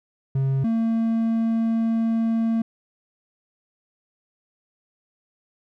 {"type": "tone pair in turn", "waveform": "triangle", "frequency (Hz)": [134.8, 226.7], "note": ["C#3", "A#3"], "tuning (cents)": [-48, -48], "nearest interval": "major sixth", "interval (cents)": 900, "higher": "second", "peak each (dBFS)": -17, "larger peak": "neither", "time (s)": [[0.35, 0.64], [0.64, 2.62]], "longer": "second", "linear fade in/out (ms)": 5, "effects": []}